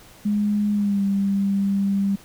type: tone with pitch glide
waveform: sine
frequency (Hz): 207.4 to 197.81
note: G#3 to G3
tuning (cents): -2 to +16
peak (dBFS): -18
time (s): 0.25-2.16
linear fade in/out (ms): 10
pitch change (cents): -82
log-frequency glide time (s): 0.73-1.02
effects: pink hiss -48 dBFS RMS until 2.24 s